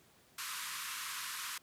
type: band-pass noise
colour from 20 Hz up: pink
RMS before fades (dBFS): -42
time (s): 0.38-1.58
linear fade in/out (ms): 5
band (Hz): 990 to 14000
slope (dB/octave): 96
effects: pink hiss -65 dBFS RMS until 1.62 s + high-pass 100 Hz 12 dB/octave